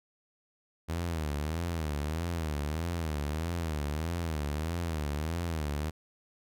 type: tone with vibrato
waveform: sawtooth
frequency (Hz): 79.1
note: D#2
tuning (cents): +29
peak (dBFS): -27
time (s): 0.88-5.91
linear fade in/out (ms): 20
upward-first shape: sine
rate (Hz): 1.6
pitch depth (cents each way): 150
effects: none